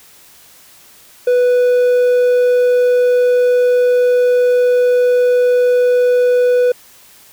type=tone; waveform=triangle; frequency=493.9 Hz; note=B4; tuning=in tune; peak=-7 dBFS; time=1.27-6.72 s; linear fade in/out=5 ms; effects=white hiss -44 dBFS RMS until 7.32 s